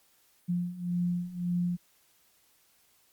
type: beating tone pair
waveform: sine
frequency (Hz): 174.9 / 176.7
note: F3 / F3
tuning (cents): +3 / +21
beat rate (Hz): 1.8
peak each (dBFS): -33 / -30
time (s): 0.48-1.77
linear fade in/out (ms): 20
effects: white hiss -66 dBFS RMS until 3.12 s + Opus 48 kbps